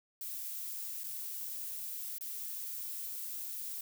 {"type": "noise with dropouts", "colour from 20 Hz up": "violet", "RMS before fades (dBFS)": -41, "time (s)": [0.21, 3.81], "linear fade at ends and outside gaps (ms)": 2, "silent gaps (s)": [[1.036, 1.04], [2.184, 2.209]], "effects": []}